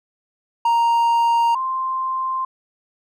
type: tone pair in turn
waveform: triangle / sine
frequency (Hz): 932.3 / 1046.5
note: A#5 / C6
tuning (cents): 0 / 0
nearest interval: major second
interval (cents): 200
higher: second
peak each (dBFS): -12 / -20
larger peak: first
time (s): 0.65-1.55 / 1.55-2.45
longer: neither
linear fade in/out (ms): 5
effects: none